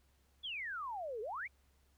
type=exponential two-way sweep; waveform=sine; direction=down then up; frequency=3500 to 410 to 2431 Hz; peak=-39 dBFS; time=0.43-1.48 s; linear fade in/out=20 ms; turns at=1.21 s; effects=added 68 Hz sine -69 dBFS peak until 1.97 s + pink hiss -75 dBFS RMS until 1.97 s